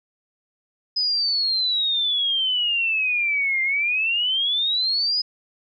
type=exponential two-way sweep; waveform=sine; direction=down then up; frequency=5050 to 2093 to 5050 Hz; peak=-19 dBFS; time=0.96-5.22 s; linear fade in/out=10 ms; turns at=3.62 s; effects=none

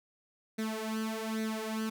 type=tone with flanger; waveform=sawtooth; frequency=220 Hz; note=A3; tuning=in tune; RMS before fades=-35 dBFS; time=0.58-1.9 s; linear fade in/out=10 ms; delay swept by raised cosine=0.49 to 3.89 ms; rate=1.2 Hz; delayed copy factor=+0.75; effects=none

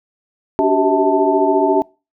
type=tone cluster; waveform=sine; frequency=288.6 / 377.1 / 391.4 / 647 / 884 Hz; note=D4 / F#4 / G4 / E5 / A5; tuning=-30 / +33 / -3 / -32 / +8 cents; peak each=-18 dBFS; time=0.59-1.82 s; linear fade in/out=0 ms; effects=noise-tail reverb RT60 0.3 s tail -24 dB re dry

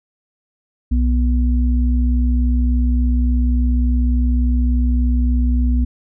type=tone pair together; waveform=sine; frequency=61.74 / 244.8 Hz; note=B1 / B3; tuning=0 / -15 cents; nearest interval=2 octaves; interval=2385 cents; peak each=-13 / -21 dBFS; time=0.91-5.85 s; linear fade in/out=10 ms; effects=none

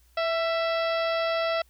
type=harmonic tone with a mistuned harmonic; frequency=659.3 Hz; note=E5; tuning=in tune; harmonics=1 / 2 / 3 / 4 / 5 / 6 / 7 / 8; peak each=-25 / -31 / -35 / -37 / -39 / -41 / -42 / -43 dBFS; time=0.17-1.62 s; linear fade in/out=5 ms; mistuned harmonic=2; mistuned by=+32 cents; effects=added 60 Hz sine -58 dBFS peak until 1.69 s + white hiss -65 dBFS RMS until 1.69 s

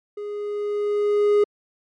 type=tone with level ramp; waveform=triangle; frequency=413.7 Hz; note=G#4; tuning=7 cents flat; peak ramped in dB=-27 to -11 dBFS; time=0.17-1.44 s; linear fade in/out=5 ms; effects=MP3 48 kbps

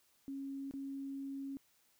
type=tone with dropouts; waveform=sine; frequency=274 Hz; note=C#4; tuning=20 cents flat; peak=-40 dBFS; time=0.28-1.57 s; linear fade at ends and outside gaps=0 ms; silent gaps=0.711-0.738 s; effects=white hiss -72 dBFS RMS until 1.99 s

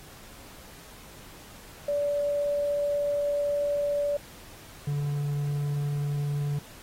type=tone pair in turn; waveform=sine / triangle; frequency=578 / 144.5 Hz; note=D5 / D3; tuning=-28 / -28 cents; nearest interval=2 octaves; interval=2400 cents; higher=first; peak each=-24 dBFS; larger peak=neither; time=1.88-4.17 / 4.87-6.59 s; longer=first; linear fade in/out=5 ms; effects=pink hiss -49 dBFS RMS until 6.82 s + AAC 48 kbps

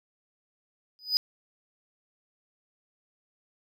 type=tone with exponential growth; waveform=triangle; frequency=4978 Hz; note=D#8; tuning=in tune; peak=-16 dBFS; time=0.99-1.17 s; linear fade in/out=0 ms; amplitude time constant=39 ms; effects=none

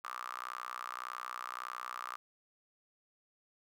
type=tone with high-pass filter; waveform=sawtooth; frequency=61.74 Hz; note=B1; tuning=in tune; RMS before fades=-43 dBFS; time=0.04-2.16 s; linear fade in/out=0 ms; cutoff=1200 Hz; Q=9; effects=none

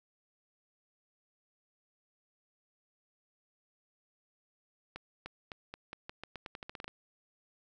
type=accelerating click train; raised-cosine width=0.3 ms; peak=-26 dBFS; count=16; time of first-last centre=4.96-6.88 s; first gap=300 ms; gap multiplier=0.86; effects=none

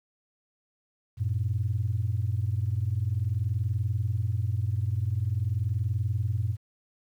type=tone pair together; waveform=sine; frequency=94.5 / 114.95 Hz; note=F#2 / A#2; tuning=+37 / -24 cents; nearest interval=minor third; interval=339 cents; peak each=-27 dBFS; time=1.17-6.57 s; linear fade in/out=50 ms; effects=tanh soft clip ceiling -18 dBFS + 10-bit

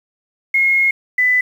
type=tone pair in turn; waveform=sine; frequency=2156 / 1997.7 Hz; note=C#7 / B6; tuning=-49 / +19 cents; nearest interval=minor second; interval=132 cents; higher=first; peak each=-11 dBFS; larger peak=neither; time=0.54-0.91 / 1.18-1.41 s; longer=first; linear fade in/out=5 ms; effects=7-bit

